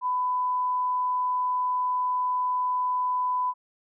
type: tone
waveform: sine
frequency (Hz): 1000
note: B5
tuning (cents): +21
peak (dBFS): -23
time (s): 0.01-3.54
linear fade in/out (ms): 50
effects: none